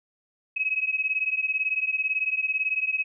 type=beating tone pair; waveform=sine; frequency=2546 / 2564 Hz; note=D#7 / E7; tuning=+39 / -49 cents; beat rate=18 Hz; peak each=-26 / -27 dBFS; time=0.56-3.04 s; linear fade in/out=10 ms; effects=none